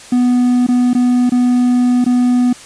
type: tone with dropouts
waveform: triangle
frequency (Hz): 246.9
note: B3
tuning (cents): 0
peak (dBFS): -7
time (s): 0.12-2.53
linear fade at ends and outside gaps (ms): 5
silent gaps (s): 0.667-0.686 / 0.934-0.949 / 1.296-1.319 / 2.044-2.062
effects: white hiss -36 dBFS RMS until 2.65 s + resampled to 22050 Hz